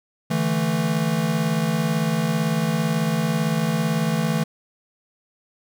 square chord, D suspended second, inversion none, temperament equal, 146.83 / 164.81 / 220 Hz, D3 / E3 / A3, 0 / 0 / 0 cents, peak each -28 / -23 / -25 dBFS, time 0.3-4.44 s, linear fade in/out 10 ms, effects none

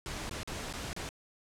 pink noise with dropouts, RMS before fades -39 dBFS, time 0.06-1.09 s, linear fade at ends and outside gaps 0 ms, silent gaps 0.294-0.311 / 0.432-0.475 / 0.727-0.737 / 0.931-0.964 s, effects low-pass 9000 Hz 12 dB/octave

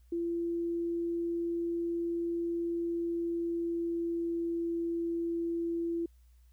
sine tone with pitch glide, 339.8 to 337.1 Hz, F4 to E4, -47 to +39 cents, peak -30 dBFS, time 0.12-6.06 s, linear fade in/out 5 ms, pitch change -14 cents, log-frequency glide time 2.66-4.67 s, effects added 60 Hz sine -57 dBFS peak until 6.52 s + white hiss -75 dBFS RMS until 6.52 s

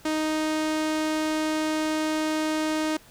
sawtooth tone with low-pass filter, 311.1 Hz, D#4, in tune, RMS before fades -26 dBFS, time 0.05-2.97 s, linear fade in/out 5 ms, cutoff 9300 Hz, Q 0.78, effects pink hiss -52 dBFS RMS until 3.1 s

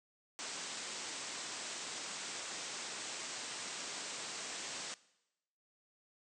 white low-pass noise, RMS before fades -44 dBFS, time 0.39-4.94 s, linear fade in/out 0 ms, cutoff 8400 Hz, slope 96 dB/octave, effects noise-tail reverb RT60 0.9 s tail -20 dB re dry + high-pass 200 Hz 12 dB/octave

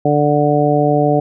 harmonic tone, 147.2 Hz, D3, 4 cents sharp, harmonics 1 / 2 / 3 / 4 / 5, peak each -17 / -17 / -17 / -17 / -17 dBFS, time 0.05-1.2 s, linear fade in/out 5 ms, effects none

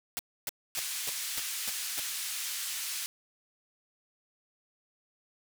white noise bursts, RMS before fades -34 dBFS, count 7, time 0.17-1.997 s, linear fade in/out 0 ms, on 21 ms, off 280 ms
white band-pass noise, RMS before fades -36 dBFS, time 0.75-3.06 s, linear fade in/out 0 ms, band 1900 to 12000 Hz, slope 12 dB/octave
effects none

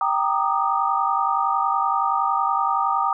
sine chord, Eb major seventh, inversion first, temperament equal with one note detuned, 784 / 932.3 / 1193.8 / 1244.5 Hz, G5 / Bb5 / D6 / Eb6, 0 / 0 / +28 / 0 cents, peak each -24 dBFS, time 0.01-3.13 s, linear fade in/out 2 ms, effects none

